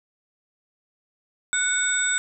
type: tone cluster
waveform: sine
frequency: 1478 / 2216 / 3631 / 7820 Hz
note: F#6 / C#7 / A#7 / B8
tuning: -2 / -1 / -46 / -18 cents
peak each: -24 / -31 / -30 / -24 dBFS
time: 1.53-2.18 s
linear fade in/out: 0 ms
effects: none